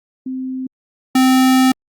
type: tone pair in turn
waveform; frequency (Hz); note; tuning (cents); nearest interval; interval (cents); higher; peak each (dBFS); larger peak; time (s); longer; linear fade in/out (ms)
sine / square; 259.6 / 259.6; C4 / C4; -13 / -13; unison; 0; neither; -21 / -10; second; 0.26-0.67 / 1.15-1.72; second; 5
effects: Opus 48 kbps

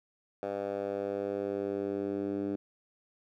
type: tone with band-pass filter sweep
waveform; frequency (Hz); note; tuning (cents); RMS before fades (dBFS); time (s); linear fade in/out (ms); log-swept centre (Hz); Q
10% pulse; 100; G2; +35; -34; 0.43-2.56; 0; 620 to 300; 2.2
effects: none

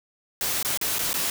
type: noise with dropouts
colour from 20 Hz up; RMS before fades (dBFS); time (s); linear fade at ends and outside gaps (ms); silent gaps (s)
white; -26; 0.41-1.3; 1; 0.628-0.648 / 0.774-0.813 / 0.985-0.991 / 1.131-1.141
effects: none

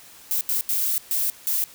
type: noise bursts at uneven times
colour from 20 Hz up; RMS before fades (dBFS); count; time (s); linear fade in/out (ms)
violet; -23; 5; 0.31-0.41 / 0.49-0.61 / 0.69-0.98 / 1.11-1.3 / 1.47-1.64; 0
effects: white hiss -47 dBFS RMS until 1.74 s

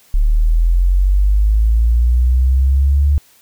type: linear sweep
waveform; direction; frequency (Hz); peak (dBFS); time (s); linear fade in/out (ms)
sine; up; 36 to 72.9; -9; 0.14-3.18; 0
effects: white hiss -50 dBFS RMS until 3.41 s

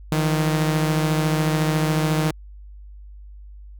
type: beating tone pair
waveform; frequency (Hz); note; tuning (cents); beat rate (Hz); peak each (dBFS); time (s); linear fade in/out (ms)
sawtooth; 155 / 169; D#3 / E3; -6 / +43; 14; -15 / -23; 0.12-2.31; 2
effects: added 50 Hz sine -38 dBFS peak until 3.79 s

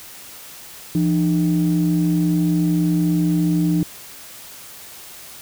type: tone pair together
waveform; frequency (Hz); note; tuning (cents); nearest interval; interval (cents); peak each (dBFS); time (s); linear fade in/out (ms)
sine; 170 / 304.1; F3 / D#4; -46 / -40; minor seventh; 1006; -16 / -18; 0.95-3.83; 2
effects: tanh soft clip ceiling -9 dBFS + white hiss -39 dBFS RMS until 5.41 s

